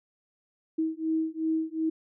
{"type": "beating tone pair", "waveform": "sine", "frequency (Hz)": [318.5, 321.2], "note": ["D#4", "E4"], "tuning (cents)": [41, -45], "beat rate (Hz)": 2.7, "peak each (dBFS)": -29, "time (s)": [0.78, 1.9], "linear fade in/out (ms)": 10, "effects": []}